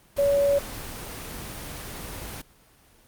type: tone in noise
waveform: sine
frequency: 565 Hz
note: C#5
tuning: 33 cents sharp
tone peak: -18 dBFS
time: 0.18-0.59 s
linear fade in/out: 10 ms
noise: pink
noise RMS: -36 dBFS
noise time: 0.16-2.42 s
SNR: +15 dB
effects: pink hiss -57 dBFS RMS until 3.07 s + Opus 24 kbps